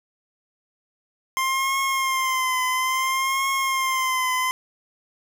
25% pulse tone with vibrato, 1051 Hz, C6, 7 cents sharp, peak -17 dBFS, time 1.37-4.51 s, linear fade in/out 0 ms, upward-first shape triangle, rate 0.59 Hz, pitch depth 57 cents each way, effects none

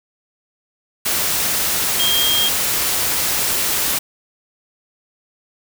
sine tone in noise, 3223 Hz, G7, 47 cents sharp, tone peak -16 dBFS, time 1.99-2.49 s, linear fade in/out 10 ms, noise white, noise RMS -19 dBFS, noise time 1.05-3.99 s, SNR 0 dB, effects none

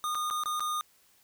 square tone with dropouts, 1225 Hz, D#6, 27 cents flat, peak -30 dBFS, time 0.04-0.81 s, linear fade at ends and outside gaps 0 ms, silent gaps 0.148-0.153 / 0.301-0.309 / 0.436-0.458 / 0.596-0.605 s, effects white hiss -64 dBFS RMS until 1.23 s

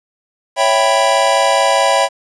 square chord, C# half-diminished seventh, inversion none, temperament equal, 554.4 / 659.3 / 784 / 987.8 Hz, C#5 / E5 / G5 / B5, 0 / 0 / 0 / 0 cents, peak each -17 dBFS, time 0.56-2.09 s, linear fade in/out 50 ms, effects resampled to 22050 Hz + 7-bit

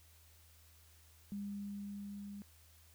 sine tone with level ramp, 202 Hz, G#3, 48 cents flat, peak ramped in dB -39 to -45 dBFS, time 1.32-2.42 s, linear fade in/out 0 ms, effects added 80 Hz sine -63 dBFS peak until 2.94 s + white hiss -66 dBFS RMS until 2.94 s

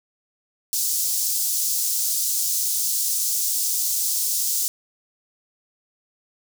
pink high-pass noise, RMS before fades -23 dBFS, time 0.73-4.68 s, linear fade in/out 0 ms, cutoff 5500 Hz, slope 24 dB/octave, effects none

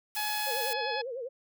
blue noise, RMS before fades -37 dBFS, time 0.15-0.73 s, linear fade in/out 0 ms
harmonic tone, 846 Hz, G#5, 32 cents sharp, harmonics 1 / 2 / 3 / 4 / 5 / 6, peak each -34 / -37 / -39 / -40 / -41 / -42 dBFS, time 0.16-1.02 s, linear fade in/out 10 ms
sine tone with vibrato, 500 Hz, B4, 21 cents sharp, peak -34 dBFS, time 0.46-1.29 s, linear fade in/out 20 ms, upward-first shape sine, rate 10 Hz, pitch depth 150 cents each way
effects none

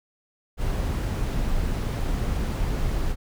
brown noise, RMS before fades -25 dBFS, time 0.57-3.16 s, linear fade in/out 50 ms, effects none

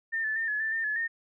sine tone with pitch steps, 1808 / 1743 / 1809 / 1704 / 1768 / 1808 / 1713 / 1831 Hz, A6 / A6 / A6 / G#6 / A6 / A6 / A6 / A#6, +47 / -17 / +48 / +44 / +8 / +47 / -47 / -32 cents, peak -27 dBFS, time 0.12-1.08 s, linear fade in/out 20 ms, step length 120 ms, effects none

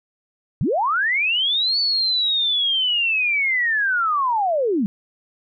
sine linear two-way sweep, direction up then down, 98.6 to 4508 to 185.6 Hz, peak -17 dBFS, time 0.61-4.86 s, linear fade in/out 0 ms, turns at 1.79 s, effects none

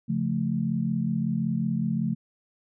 sine chord, Db augmented, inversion none, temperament equal, 138.59 / 174.61 / 220 Hz, Db3 / F3 / A3, 0 / 0 / 0 cents, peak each -30 / -28 / -27 dBFS, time 0.08-2.15 s, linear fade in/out 20 ms, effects none

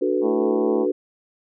sine chord, B minor seventh, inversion first, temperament equal with one note detuned, 293.7 / 370 / 435.7 / 493.9 Hz, D4 / F#4 / A4 / B4, 0 / 0 / -17 / 0 cents, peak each -25 / -22 / -25 / -25 dBFS, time 0.01-0.92 s, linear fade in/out 10 ms
harmonic tone, 110 Hz, A2, in tune, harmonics 2 / 3 / 4 / 5 / 6 / 7 / 8 / 9 / 10, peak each -27 / -29 / -36 / -40 / -35 / -35 / -38 / -39 / -42 dBFS, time 0.21-0.87 s, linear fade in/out 50 ms
effects none

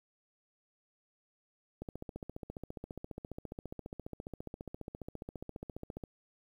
click train, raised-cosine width 2 ms, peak -28 dBFS, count 63, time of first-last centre 1.82-6.038 s, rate 14.7 Hz, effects 10-bit

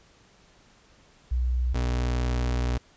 sine / 35% pulse tone pair in turn, 61.74 / 61.24 Hz, B1 / B1, 0 / -14 cents, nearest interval unison, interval 14 cents, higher first, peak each -22 dBFS, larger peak neither, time 1.31-1.74 / 1.74-2.78 s, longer second, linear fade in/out 10 ms, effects pink hiss -58 dBFS RMS until 2.96 s + resampled to 16000 Hz

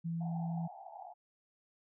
sine tone, 166.6 Hz, E3, 19 cents sharp, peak -34 dBFS, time 0.04-0.68 s, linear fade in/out 20 ms
white band-pass noise, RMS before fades -49 dBFS, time 0.2-1.14 s, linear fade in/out 20 ms, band 690 to 840 Hz, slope 96 dB/octave
effects none

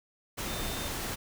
sine tone in noise, 3600 Hz, A7, 39 cents sharp, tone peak -43 dBFS, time 0.47-0.89 s, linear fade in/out 20 ms, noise pink, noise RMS -35 dBFS, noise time 0.37-1.16 s, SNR -11 dB, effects none

